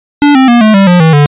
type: tone with pitch steps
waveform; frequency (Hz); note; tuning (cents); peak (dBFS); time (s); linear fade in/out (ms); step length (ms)
square; 290 / 262.9 / 238.3 / 216 / 195.8 / 177.49 / 160.89 / 145.84; D4 / C4 / A#3 / A3 / G3 / F3 / E3 / D3; -22 / +8 / +38 / -32 / -2 / +28 / -42 / -12; -3; 0.22-1.26; 0; 130
effects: resampled to 8000 Hz